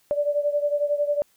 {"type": "beating tone pair", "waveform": "sine", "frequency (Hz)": [581, 592], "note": ["D5", "D5"], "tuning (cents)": [-19, 14], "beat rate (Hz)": 11, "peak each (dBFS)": [-22, -26], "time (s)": [0.11, 1.22], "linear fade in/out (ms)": 0, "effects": ["white hiss -63 dBFS RMS until 1.36 s"]}